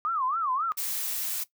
sine tone with vibrato, 1174.7 Hz, D6, in tune, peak -25 dBFS, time 0.05-0.72 s, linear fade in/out 0 ms, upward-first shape sine, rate 3.7 Hz, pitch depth 260 cents each way
blue noise, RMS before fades -31 dBFS, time 0.77-1.44 s, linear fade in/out 10 ms
effects noise-tail reverb RT60 0.1 s tail -17 dB re dry

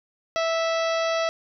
harmonic tone with a mistuned harmonic, 657 Hz, E5, 6 cents flat, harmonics 1 / 2 / 3 / 4 / 5 / 6 / 7 / 8 / 9, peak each -23 / -29 / -33 / -35 / -37 / -39 / -40 / -41 / -42 dBFS, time 0.36-1.29 s, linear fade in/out 0 ms, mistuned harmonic 9, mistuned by -18 cents, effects none

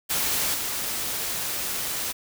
white noise with level steps, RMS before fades -25 / -29 dBFS, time 0.09-2.13 s, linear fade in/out 20 ms, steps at 0.54 s, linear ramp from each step 2 ms, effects none

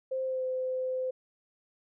sine tone with pitch glide, 523.3 to 514.3 Hz, C5 to C5, 0 to -30 cents, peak -29 dBFS, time 0.11-1.11 s, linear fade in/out 10 ms, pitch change -30 cents, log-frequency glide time 0.24-0.44 s, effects none

